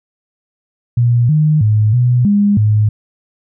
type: tone with pitch steps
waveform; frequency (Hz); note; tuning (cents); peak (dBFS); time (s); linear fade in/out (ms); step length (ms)
sine; 119.8 / 153.2 / 107.1 / 123.3 / 203.8 / 106.5; A#2 / D#3 / A2 / B2 / G#3 / G#2; +48 / -27 / -46 / -2 / -32 / +44; -8; 0.97-2.89; 5; 320
effects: none